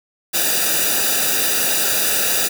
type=noise with comb filter; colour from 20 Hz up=white; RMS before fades=-18 dBFS; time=0.33-2.49 s; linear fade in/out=20 ms; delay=0.93 ms; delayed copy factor=-0.9; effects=none